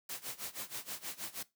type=noise with tremolo; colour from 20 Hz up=white; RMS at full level=-40 dBFS; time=0.09-1.43 s; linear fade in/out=5 ms; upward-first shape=sine; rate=6.3 Hz; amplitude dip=90%; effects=noise-tail reverb RT60 0.2 s tail -19 dB re dry + high-pass 100 Hz 12 dB/octave